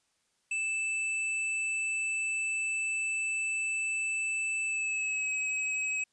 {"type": "tone with pitch glide", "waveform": "square", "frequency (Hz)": [2637, 2552], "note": ["E7", "D#7"], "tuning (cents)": [0, 43], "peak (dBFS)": -30, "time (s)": [0.51, 6.04], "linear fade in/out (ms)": 5, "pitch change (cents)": -57, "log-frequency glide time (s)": [4.66, 5.3], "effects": ["white hiss -74 dBFS RMS until 6.12 s", "resampled to 22050 Hz"]}